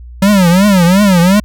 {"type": "tone with vibrato", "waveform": "square", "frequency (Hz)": 188, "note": "F#3", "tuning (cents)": 28, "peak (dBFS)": -6, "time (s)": [0.22, 1.4], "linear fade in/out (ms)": 5, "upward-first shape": "triangle", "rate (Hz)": 2.8, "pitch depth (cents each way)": 210, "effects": ["added 60 Hz sine -28 dBFS peak until 1.44 s"]}